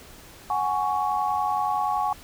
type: chord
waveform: sine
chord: F# suspended second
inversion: none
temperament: equal with one note detuned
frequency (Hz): 740 / 830.6 / 1114.5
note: F#5 / G#5 / C#6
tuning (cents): 0 / 0 / +9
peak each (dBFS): -28 / -25 / -27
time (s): 0.5-2.13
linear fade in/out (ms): 2
effects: pink hiss -47 dBFS RMS until 2.23 s